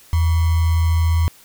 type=tone with sample-and-hold; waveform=sine; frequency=82.41 Hz; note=E2; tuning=in tune; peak=-13 dBFS; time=0.13-1.28 s; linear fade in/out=0 ms; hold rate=1050 Hz; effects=white hiss -48 dBFS RMS until 1.44 s